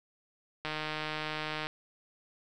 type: click train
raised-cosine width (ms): 0.3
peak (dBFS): -19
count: 158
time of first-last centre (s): 0.65-1.669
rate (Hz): 154
effects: none